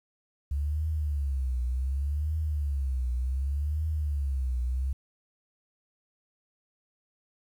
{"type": "tone with vibrato", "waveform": "sine", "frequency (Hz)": 69.5, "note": "C#2", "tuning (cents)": 5, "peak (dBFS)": -26, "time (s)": [0.51, 4.93], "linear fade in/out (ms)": 5, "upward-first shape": "triangle", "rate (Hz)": 0.67, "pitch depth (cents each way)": 230, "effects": ["10-bit"]}